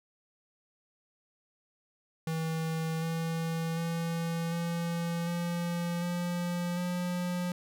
square tone with pitch steps, 161.5 / 164.13 / 166.81 / 169.53 / 172.29 / 175.1 / 177.96 Hz, E3 / E3 / E3 / E3 / F3 / F3 / F3, -35 / -7 / +21 / +49 / -23 / +5 / +33 cents, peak -31 dBFS, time 2.27-7.52 s, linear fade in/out 2 ms, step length 750 ms, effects none

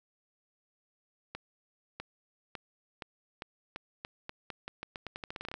accelerating click train, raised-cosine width 0.3 ms, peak -23 dBFS, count 22, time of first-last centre 1.35-5.541 s, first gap 650 ms, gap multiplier 0.85, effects none

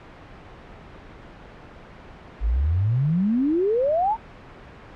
sine exponential sweep, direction up, 49 to 932.3 Hz, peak -18 dBFS, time 2.4-4.17 s, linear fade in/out 50 ms, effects pink hiss -43 dBFS RMS until 4.95 s + low-pass 2000 Hz 12 dB/octave

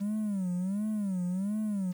triangle tone with vibrato, 196 Hz, G3, in tune, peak -26 dBFS, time 0-1.93 s, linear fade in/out 20 ms, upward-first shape sine, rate 1.4 Hz, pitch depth 170 cents each way, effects tanh soft clip ceiling -22 dBFS + 9-bit

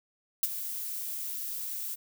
violet noise with ADSR envelope, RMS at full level -24 dBFS, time 0.43-1.96 s, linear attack 3 ms, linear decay 33 ms, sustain -12 dB, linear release 23 ms, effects none

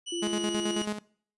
sawtooth tone with pitch glide, 2960 to 2923 Hz, F#7 to F#7, 0 to -22 cents, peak -31 dBFS, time 0.06-0.86 s, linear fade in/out 20 ms, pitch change -22 cents, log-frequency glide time 0.32-0.4 s
sine tone, 342.5 Hz, F4, 34 cents flat, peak -31 dBFS, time 0.12-0.82 s, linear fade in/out 5 ms
sawtooth tone with tremolo, 210 Hz, G#3, 19 cents sharp, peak -24 dBFS, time 0.22-0.99 s, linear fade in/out 10 ms, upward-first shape square, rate 9.2 Hz, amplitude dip 60%
effects noise-tail reverb RT60 0.5 s tail -21 dB re dry + resampled to 24000 Hz

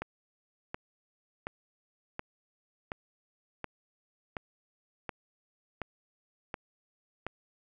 click train, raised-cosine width 0.5 ms, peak -20 dBFS, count 11, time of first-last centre 0.02-7.266 s, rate 1.38 Hz, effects none

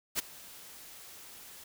white noise with ADSR envelope, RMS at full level -29 dBFS, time 0.15-1.64 s, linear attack 39 ms, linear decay 14 ms, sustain -21 dB, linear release 6 ms, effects none

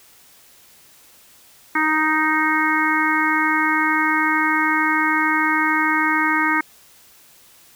harmonic tone, 311.1 Hz, D#4, in tune, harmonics 1 / 3 / 4 / 5 / 6 / 7, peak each -23 / -23 / -23 / -23 / -23 / -23 dBFS, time 1.75-6.61 s, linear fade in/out 5 ms, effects white hiss -50 dBFS RMS until 7.75 s

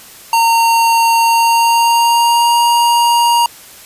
square tone with pitch glide, 919 to 943.2 Hz, A#5 to A#5, -25 to +20 cents, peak -9 dBFS, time 0.33-3.46 s, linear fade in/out 2 ms, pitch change +45 cents, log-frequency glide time 1.21-2.59 s, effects white hiss -37 dBFS RMS until 3.85 s + resampled to 32000 Hz

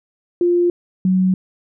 sine tone pair in turn, 349.9 / 186.16 Hz, F4 / F#3, +3 / +11 cents, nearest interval major seventh, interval 1092 cents, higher first, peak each -12 dBFS, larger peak neither, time 0.41-0.7 / 1.05-1.34 s, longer neither, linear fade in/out 2 ms, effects none

